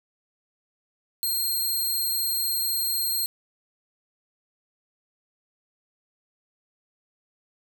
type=tone; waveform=5% pulse; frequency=4206 Hz; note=C8; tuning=8 cents sharp; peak=-17 dBFS; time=1.23-3.26 s; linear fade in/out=0 ms; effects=none